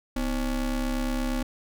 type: ring-modulated tone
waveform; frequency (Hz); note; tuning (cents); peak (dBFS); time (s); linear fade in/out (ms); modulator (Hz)
square; 142.3; C#3; +46; -23; 0.16-1.43; 5; 108
effects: none